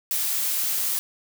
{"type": "noise", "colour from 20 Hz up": "blue", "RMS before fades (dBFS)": -25, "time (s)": [0.11, 0.99], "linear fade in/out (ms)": 0, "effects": []}